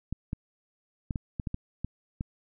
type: clicks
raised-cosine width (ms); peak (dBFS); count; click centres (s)
5; -19; 9; 0.126 / 0.331 / 1.108 / 1.158 / 1.398 / 1.472 / 1.544 / 1.846 / 2.209
effects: none